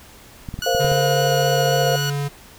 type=clicks; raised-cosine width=5 ms; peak=-17 dBFS; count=6; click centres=0.488 / 0.541 / 0.59 / 0.749 / 0.847 / 0.918 s
type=tone with vibrato; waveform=15% pulse; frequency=1461 Hz; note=F#6; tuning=22 cents flat; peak=-17 dBFS; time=0.62-2.1 s; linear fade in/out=2 ms; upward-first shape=sine; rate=3.7 Hz; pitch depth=10 cents each way
type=chord; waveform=sine; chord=Bb suspended second; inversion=none; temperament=equal; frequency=466.2 / 523.3 / 698.5 Hz; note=Bb4 / C5 / F5; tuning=0 / 0 / 0 cents; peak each=-23 / -21 / -21 dBFS; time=0.66-1.96 s; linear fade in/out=5 ms
type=tone; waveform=square; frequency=142.6 Hz; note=C#3; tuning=49 cents sharp; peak=-22 dBFS; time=0.79-2.29 s; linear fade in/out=20 ms
effects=pink hiss -45 dBFS RMS until 2.58 s

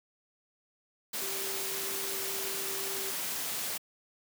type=tone in noise; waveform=sine; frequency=389.2 Hz; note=G4; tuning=12 cents flat; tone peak=-42 dBFS; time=1.21-3.11 s; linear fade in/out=10 ms; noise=white; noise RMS=-35 dBFS; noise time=1.13-3.78 s; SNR=-10 dB; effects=high-pass 150 Hz 12 dB/octave

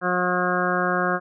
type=harmonic tone; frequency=180 Hz; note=F#3; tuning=47 cents flat; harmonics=1 / 2 / 3 / 4 / 6 / 7 / 8 / 9; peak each=-28 / -28 / -28 / -28 / -28 / -28 / -28 / -28 dBFS; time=0.01-1.2 s; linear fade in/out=50 ms; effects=none

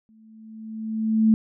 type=tone with exponential growth; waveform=sine; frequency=220 Hz; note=A3; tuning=in tune; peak=-12 dBFS; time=0.09-1.34 s; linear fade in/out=0 ms; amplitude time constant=270 ms; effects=none

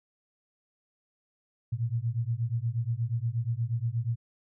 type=beating tone pair; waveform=sine; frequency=112.5 / 120.9 Hz; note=A2 / B2; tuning=+39 / -36 cents; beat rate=8.4 Hz; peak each=-30 dBFS; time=1.72-4.16 s; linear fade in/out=10 ms; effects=none

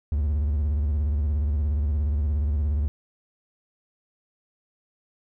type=tone with vibrato; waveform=triangle; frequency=73.42 Hz; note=D2; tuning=in tune; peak=-19 dBFS; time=0.12-2.88 s; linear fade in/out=0 ms; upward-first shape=square; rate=17 Hz; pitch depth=110 cents each way; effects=none

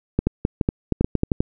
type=clicks; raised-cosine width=3 ms; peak=-5 dBFS; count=12; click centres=0.19 / 0.27 / 0.451 / 0.612 / 0.689 / 0.923 / 1.01 / 1.045 / 1.153 / 1.234 / 1.318 / 1.405 s; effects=none

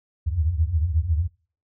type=tone cluster; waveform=sine; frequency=74.7 / 80.3 / 88.6 Hz; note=D2 / E2 / F2; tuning=+30 / -45 / +25 cents; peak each=-24 dBFS; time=0.26-1.28 s; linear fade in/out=20 ms; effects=noise-tail reverb RT60 0.4 s tail -23 dB re dry

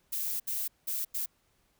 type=noise bursts at uneven times; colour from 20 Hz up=violet; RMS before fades=-33 dBFS; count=4; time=0.12-0.4 / 0.47-0.68 / 0.87-1.05 / 1.14-1.26 s; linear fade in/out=10 ms; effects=pink hiss -71 dBFS RMS until 1.79 s

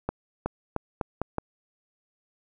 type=accelerating click train; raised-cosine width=1 ms; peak=-13 dBFS; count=6; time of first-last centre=0.09-1.383 s; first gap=370 ms; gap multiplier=0.82; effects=none

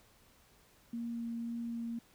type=tone with vibrato; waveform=sine; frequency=233.1 Hz; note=A#3; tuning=in tune; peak=-36 dBFS; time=0.93-1.99 s; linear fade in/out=5 ms; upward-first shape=sine; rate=1.9 Hz; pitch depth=8 cents each way; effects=pink hiss -65 dBFS RMS until 2.14 s

